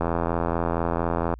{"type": "click train", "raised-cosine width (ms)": 1, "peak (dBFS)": -10, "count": 113, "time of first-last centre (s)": [0.01, 1.339], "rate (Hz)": 84.3, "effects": ["added 57 Hz sine -40 dBFS peak until 1.39 s"]}